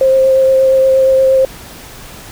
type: tone with vibrato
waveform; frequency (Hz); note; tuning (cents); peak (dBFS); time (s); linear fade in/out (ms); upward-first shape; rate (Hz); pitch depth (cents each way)
sine; 529; C5; +19; -6; 0.01-1.45; 2; triangle; 8.5; 14
effects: pink hiss -33 dBFS RMS until 2.31 s